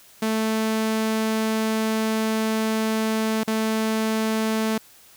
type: tone with dropouts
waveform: sawtooth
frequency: 220 Hz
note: A3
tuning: in tune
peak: -17 dBFS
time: 0.22-4.78 s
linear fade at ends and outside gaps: 5 ms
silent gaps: 3.435-3.476 s
effects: white hiss -51 dBFS RMS until 5.16 s